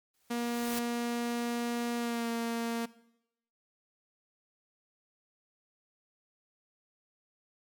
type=noise with exponential growth; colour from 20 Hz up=white; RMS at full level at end=-36 dBFS; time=0.14-0.79 s; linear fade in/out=1 ms; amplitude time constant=140 ms
type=tone with pitch glide; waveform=sawtooth; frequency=237.6 to 231.9 Hz; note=A#3 to A#3; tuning=+33 to -9 cents; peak=-27 dBFS; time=0.3-2.86 s; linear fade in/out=10 ms; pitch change=-42 cents; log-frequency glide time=1.97-2.29 s
effects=noise-tail reverb RT60 0.8 s tail -19 dB re dry + MP3 96 kbps